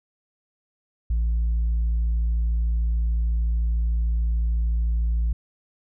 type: tone with tanh clipping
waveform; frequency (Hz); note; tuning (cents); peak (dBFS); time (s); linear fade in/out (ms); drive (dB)
sine; 56.8; A#1; -44; -20; 1.1-5.33; 5; 1
effects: none